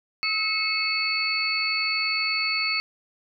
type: tone cluster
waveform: sine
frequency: 1291 / 2186 / 2595 / 4456 Hz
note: E6 / C#7 / E7 / C#8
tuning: -37 / -25 / -28 / +8 cents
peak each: -33 / -27 / -29 / -26 dBFS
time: 0.23-2.8 s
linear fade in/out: 0 ms
effects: none